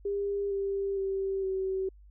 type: tone with pitch steps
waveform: sine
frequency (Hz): 401.8 / 394.7 / 387.7 / 380.8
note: G4 / G4 / G4 / F#4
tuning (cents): +43 / +12 / -19 / +50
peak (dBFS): -28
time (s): 0.05-1.89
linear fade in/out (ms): 5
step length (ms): 460
effects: added 50 Hz sine -51 dBFS peak until 2.1 s